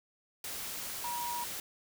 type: tone in noise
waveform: sine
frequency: 957 Hz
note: A#5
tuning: 45 cents sharp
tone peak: -35 dBFS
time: 1.04-1.44 s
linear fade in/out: 2 ms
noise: white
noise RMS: -40 dBFS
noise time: 0.44-1.6 s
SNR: +2 dB
effects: none